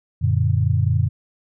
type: chord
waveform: sine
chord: Gb augmented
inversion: none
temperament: equal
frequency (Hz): 92.5 / 116.54 / 146.83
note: Gb2 / Bb2 / D3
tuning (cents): 0 / 0 / 0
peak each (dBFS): -19 / -19 / -22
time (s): 0.21-1.09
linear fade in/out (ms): 20
effects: none